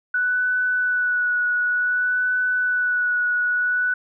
sine tone with vibrato, 1480 Hz, F#6, in tune, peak -18 dBFS, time 0.14-3.94 s, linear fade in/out 5 ms, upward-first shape sine, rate 0.55 Hz, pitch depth 19 cents each way, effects none

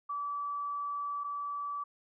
sine tone pair in turn, 1153 / 1153 Hz, D6 / D6, -32 / -32 cents, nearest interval unison, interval 0 cents, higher neither, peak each -33 / -34 dBFS, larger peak first, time 0.09-1.24 / 1.24-1.84 s, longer first, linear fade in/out 10 ms, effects none

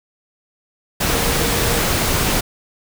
sine tone in noise, 470 Hz, A#4, 14 cents sharp, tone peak -26 dBFS, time 1.12-1.81 s, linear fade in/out 10 ms, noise pink, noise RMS -18 dBFS, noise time 1-2.41 s, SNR -11 dB, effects none

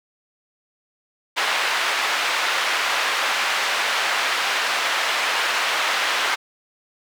white band-pass noise, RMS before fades -22 dBFS, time 1.36-6.36 s, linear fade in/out 20 ms, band 760 to 2600 Hz, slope 12 dB/octave, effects none

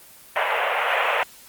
pink band-pass noise, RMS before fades -22 dBFS, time 0.36-1.23 s, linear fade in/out 0 ms, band 520 to 2900 Hz, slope 48 dB/octave, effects white hiss -47 dBFS RMS until 1.48 s + Opus 24 kbps

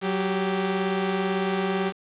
sawtooth tone pair together, 186.99 / 392 Hz, F#3 / G4, +19 / 0 cents, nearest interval octave + minor second, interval 1281 cents, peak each -22 dBFS, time 0.01-1.93 s, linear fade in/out 50 ms, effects resampled to 8000 Hz + 7-bit

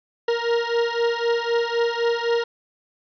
40% pulse beating tone pair, 466.2 / 470.1 Hz, A#4 / A#4, 0 / +15 cents, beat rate 3.9 Hz, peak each -22 / -22 dBFS, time 0.28-2.44 s, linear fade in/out 5 ms, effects resampled to 11025 Hz + 8-bit

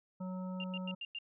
harmonic tone, 185 Hz, F#3, in tune, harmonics 1 / 3 / 5 / 7, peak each -38 / -48 / -52 / -55 dBFS, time 0.2-0.95 s, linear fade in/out 10 ms
sine tone bursts, 2794 Hz, F7, in tune, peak -39 dBFS, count 5, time 0.6-1.187 s, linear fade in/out 2 ms, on 39 ms, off 98 ms
effects none

